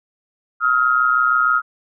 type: tone pair together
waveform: sine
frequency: 1275.7 / 1402 Hz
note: D#6 / F6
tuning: +43 / +6 cents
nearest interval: major second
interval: 163 cents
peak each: -16 dBFS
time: 0.6-1.62 s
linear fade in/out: 50 ms
effects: none